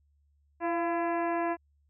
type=harmonic tone with a mistuned harmonic; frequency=336.6 Hz; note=E4; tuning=36 cents sharp; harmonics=1 / 2 / 3 / 4 / 5 / 6 / 7 / 8; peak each=-31 / -31 / -34 / -45 / -40 / -46 / -47 / -50 dBFS; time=0.6-1.57 s; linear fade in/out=50 ms; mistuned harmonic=2; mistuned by=+37 cents; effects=added 72 Hz sine -65 dBFS peak until 1.89 s